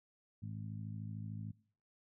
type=harmonic tone; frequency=53.4 Hz; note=G#1; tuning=49 cents sharp; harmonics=2 / 3 / 4 / 5; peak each=-43 / -48 / -49 / -58 dBFS; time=0.42-1.52 s; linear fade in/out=10 ms; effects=noise-tail reverb RT60 0.5 s tail -21 dB re dry